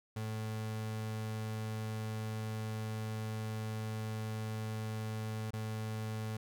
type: tone with dropouts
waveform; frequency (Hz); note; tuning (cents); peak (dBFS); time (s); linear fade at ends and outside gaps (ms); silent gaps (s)
35% pulse; 109.3; A2; -11; -35; 0.16-6.37; 5; 5.507-5.533
effects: none